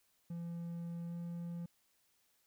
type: tone with pitch glide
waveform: triangle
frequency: 170 to 171.28 Hz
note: F3 to F3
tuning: -46 to -33 cents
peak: -38 dBFS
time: 0.3-1.66 s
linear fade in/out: 5 ms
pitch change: +13 cents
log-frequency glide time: 1.07-1.14 s
effects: white hiss -75 dBFS RMS until 2.46 s